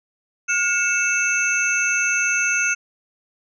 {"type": "tone cluster", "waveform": "sine", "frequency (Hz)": [1428, 2217, 2640, 6020, 6360], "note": ["F6", "C#7", "E7", "F#8", "G8"], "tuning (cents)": [38, 0, 2, 29, 24], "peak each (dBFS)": [-21, -28, -21, -29, -25], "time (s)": [0.48, 2.75], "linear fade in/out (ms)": 20, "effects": ["tanh soft clip ceiling -8 dBFS"]}